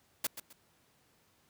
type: noise with echo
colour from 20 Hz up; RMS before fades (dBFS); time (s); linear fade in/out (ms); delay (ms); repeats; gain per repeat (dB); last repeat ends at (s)
white; -32; 0.24-0.27; 5; 130; 2; -11; 0.53
effects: pink hiss -69 dBFS RMS until 1.49 s + high-pass 80 Hz 12 dB/octave